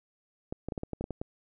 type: clicks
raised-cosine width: 2 ms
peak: -21 dBFS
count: 10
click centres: 0.525 / 0.686 / 0.722 / 0.778 / 0.834 / 0.933 / 1.01 / 1.041 / 1.107 / 1.215 s
effects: none